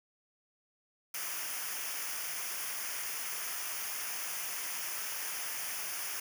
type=noise with comb filter; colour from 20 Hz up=white; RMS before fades=-38 dBFS; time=1.14-6.2 s; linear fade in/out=5 ms; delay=0.25 ms; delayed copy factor=-0.75; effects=none